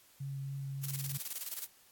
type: tone with vibrato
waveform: sine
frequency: 137.4 Hz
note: C#3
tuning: 15 cents flat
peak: -37 dBFS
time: 0.2-1.18 s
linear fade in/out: 10 ms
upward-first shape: triangle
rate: 3.5 Hz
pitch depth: 11 cents each way
type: noise with tremolo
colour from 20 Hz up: blue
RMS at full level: -38 dBFS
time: 0.83-1.67 s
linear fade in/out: 10 ms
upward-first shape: square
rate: 19 Hz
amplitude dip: 70%
effects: white hiss -63 dBFS RMS until 1.91 s + AAC 64 kbps